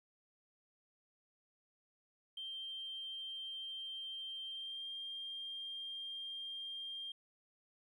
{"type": "tone with pitch glide", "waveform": "triangle", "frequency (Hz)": [3153, 3197], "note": ["G7", "G7"], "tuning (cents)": [9, 33], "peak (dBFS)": -39, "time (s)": [2.37, 7.12], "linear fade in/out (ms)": 5, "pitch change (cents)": 24, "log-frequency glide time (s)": [4.49, 4.88], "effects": ["tanh soft clip ceiling -40 dBFS"]}